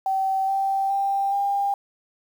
sine tone with pitch steps, 770 / 779.8 / 789.8 / 799.9 Hz, G5 / G5 / G5 / G5, -31 / -9 / +13 / +35 cents, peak -20 dBFS, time 0.06-1.74 s, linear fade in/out 2 ms, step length 420 ms, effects 8-bit

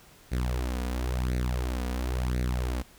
sawtooth tone with flanger, 62.1 Hz, B1, 10 cents sharp, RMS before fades -29 dBFS, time 0.31-2.83 s, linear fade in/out 20 ms, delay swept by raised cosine 0.47 to 4.17 ms, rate 0.96 Hz, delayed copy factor +0.75, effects pink hiss -55 dBFS RMS until 2.98 s

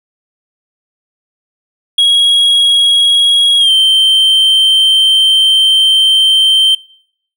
triangle tone with pitch glide, 3307 to 3123 Hz, G#7 to G7, -8 to -7 cents, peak -4 dBFS, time 1.98-6.75 s, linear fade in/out 5 ms, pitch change -99 cents, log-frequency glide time 3.59-3.71 s, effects noise-tail reverb RT60 0.7 s tail -25 dB re dry

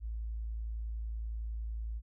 sine tone, 55.4 Hz, A1, 13 cents sharp, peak -35 dBFS, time 0-2.02 s, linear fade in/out 50 ms, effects none

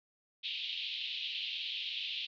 pink band-pass noise, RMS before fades -39 dBFS, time 0.43-2.27 s, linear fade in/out 20 ms, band 2700 to 3900 Hz, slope 48 dB/octave, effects none

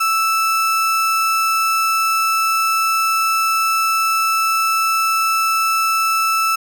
35% pulse tone, 1318.5 Hz, E6, in tune, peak -13 dBFS, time 0-6.56 s, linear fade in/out 10 ms, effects none

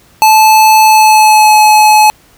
square tone with pitch glide, 870 to 854.6 Hz, A5 to G#5, -20 to +49 cents, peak -3 dBFS, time 0.22-2.1 s, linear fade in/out 0 ms, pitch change -31 cents, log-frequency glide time 0.84-1.55 s, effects pink hiss -45 dBFS RMS until 2.37 s

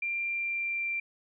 sine tone with pitch glide, 2377 to 2362 Hz, D7 to D7, +20 to +9 cents, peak -29 dBFS, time 0.02-1 s, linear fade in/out 5 ms, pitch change -11 cents, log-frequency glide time 0.25-0.88 s, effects none

